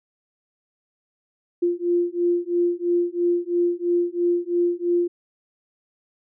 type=beating tone pair; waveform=sine; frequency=347.2 / 350.2 Hz; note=F4 / F4; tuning=-10 / +5 cents; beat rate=3 Hz; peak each=-22 dBFS; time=1.62-5.08 s; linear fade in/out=10 ms; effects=none